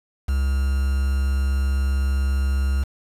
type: tone with quantisation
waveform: triangle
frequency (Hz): 67.6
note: C#2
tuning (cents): -43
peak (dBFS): -16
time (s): 0.28-2.84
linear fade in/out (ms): 10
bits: 6
effects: resampled to 32000 Hz